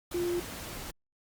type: tone in noise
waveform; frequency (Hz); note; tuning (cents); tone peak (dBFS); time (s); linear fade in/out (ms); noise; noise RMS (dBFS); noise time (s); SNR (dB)
sine; 349.6; F4; +2; -28; 0.14-0.4; 5; pink; -41; 0.11-0.91; +10
effects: Opus 48 kbps